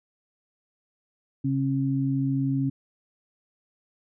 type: tone pair together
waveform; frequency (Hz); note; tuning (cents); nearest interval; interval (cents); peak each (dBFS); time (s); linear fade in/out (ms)
sine; 135.65 / 271.3; C#3 / C#4; -37 / -37; octave; 1200; -25; 1.44-2.7; 10
effects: none